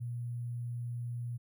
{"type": "tone with sample-and-hold", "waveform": "sine", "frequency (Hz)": 120, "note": "B2", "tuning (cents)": -49, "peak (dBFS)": -35, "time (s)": [0, 1.38], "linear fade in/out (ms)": 20, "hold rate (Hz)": 11025, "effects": []}